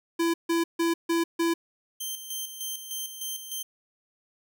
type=tone bursts; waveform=square; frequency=334.9 Hz; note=E4; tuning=27 cents sharp; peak=-23 dBFS; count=5; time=0.19-1.54 s; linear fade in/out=10 ms; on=150 ms; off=150 ms
type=tone with tremolo; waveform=10% pulse; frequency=3136 Hz; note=G7; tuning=in tune; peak=-23 dBFS; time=2-3.63 s; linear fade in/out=10 ms; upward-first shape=square; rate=3.3 Hz; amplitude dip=60%
effects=none